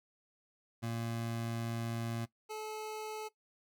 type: tone pair in turn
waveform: 25% pulse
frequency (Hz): 115.5 / 431.7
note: A#2 / A4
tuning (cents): -16 / -33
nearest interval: octave + major seventh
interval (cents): 2283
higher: second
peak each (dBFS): -32 / -36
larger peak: first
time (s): 0.82-2.26 / 2.49-3.29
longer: first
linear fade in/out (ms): 20
effects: noise-tail reverb RT60 0.1 s tail -18 dB re dry